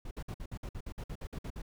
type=noise bursts; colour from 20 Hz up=brown; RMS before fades=-40 dBFS; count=14; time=0.05-1.619 s; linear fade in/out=5 ms; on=61 ms; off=55 ms; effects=none